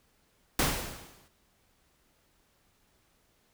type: noise with exponential decay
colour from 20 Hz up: pink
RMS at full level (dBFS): -24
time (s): 0.59-1.28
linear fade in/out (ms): 2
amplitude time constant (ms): 150
effects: pink hiss -69 dBFS RMS until 3.53 s